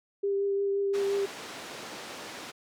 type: tone with vibrato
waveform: sine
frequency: 397.8 Hz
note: G4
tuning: 25 cents sharp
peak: -25 dBFS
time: 0.23-1.26 s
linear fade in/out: 10 ms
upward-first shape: triangle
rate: 5.7 Hz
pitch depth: 15 cents each way
type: band-pass noise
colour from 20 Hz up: pink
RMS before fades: -42 dBFS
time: 0.93-2.52 s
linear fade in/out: 20 ms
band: 290 to 6600 Hz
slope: 12 dB/octave
effects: none